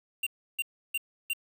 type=tone bursts; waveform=square; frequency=2772 Hz; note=F7; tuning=14 cents flat; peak=-28 dBFS; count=4; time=0.23-1.334 s; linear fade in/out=5 ms; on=36 ms; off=320 ms; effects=9-bit